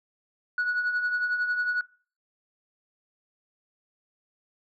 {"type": "tone with tremolo", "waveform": "sine", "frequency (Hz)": 1466, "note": "F#6", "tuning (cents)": -16, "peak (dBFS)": -20, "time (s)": [0.58, 1.81], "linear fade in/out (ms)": 2, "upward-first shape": "triangle", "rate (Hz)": 11, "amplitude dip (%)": 65, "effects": ["noise-tail reverb RT60 0.4 s tail -22 dB re dry", "tanh soft clip ceiling -21 dBFS"]}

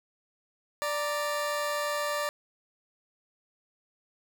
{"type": "tone pair together", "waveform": "20% pulse", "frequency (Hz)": [588, 933.4], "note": ["D5", "A#5"], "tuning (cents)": [2, 2], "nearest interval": "minor sixth", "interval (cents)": 800, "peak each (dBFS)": [-24, -33], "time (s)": [0.82, 2.29], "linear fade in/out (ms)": 0, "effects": []}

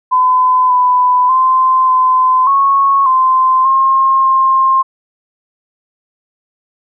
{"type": "tone with pitch steps", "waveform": "sine", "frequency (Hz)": [1014, 998, 1037, 1026, 1101, 1038, 1068, 1061], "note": ["B5", "B5", "C6", "C6", "C#6", "C6", "C6", "C6"], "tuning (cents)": [45, 18, -16, -34, -12, -14, 35, 24], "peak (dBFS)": -7, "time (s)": [0.11, 4.83], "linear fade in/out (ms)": 20, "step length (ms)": 590, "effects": []}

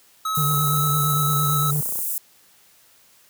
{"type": "tone with pitch glide", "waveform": "square", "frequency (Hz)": [1285, 1299.9], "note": ["E6", "E6"], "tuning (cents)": [-45, -25], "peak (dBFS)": -23, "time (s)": [0.25, 1.71], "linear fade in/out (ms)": 5, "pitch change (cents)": 20, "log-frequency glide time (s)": [0.52, 0.83]}
{"type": "high-pass noise", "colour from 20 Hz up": "white", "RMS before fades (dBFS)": -26, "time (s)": [0.35, 2.18], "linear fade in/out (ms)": 0, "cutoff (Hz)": 8600, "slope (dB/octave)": 24}
{"type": "tone with vibrato", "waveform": "triangle", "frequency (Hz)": 146.83, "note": "D3", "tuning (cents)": 0, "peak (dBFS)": -19, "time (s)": [0.37, 1.81], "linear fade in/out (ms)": 5, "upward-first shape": "sine", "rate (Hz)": 8.8, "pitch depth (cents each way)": 55}
{"type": "click train", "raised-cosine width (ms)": 1, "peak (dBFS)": -26, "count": 46, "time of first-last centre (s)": [0.51, 1.99], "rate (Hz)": 30.4}
{"effects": ["white hiss -55 dBFS RMS until 3.29 s", "high-pass 60 Hz 12 dB/octave"]}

